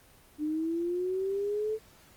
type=linear sweep; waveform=sine; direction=up; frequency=297.2 to 440.5 Hz; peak=-28 dBFS; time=0.38-1.79 s; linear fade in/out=50 ms; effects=pink hiss -58 dBFS RMS until 2.16 s + Opus 24 kbps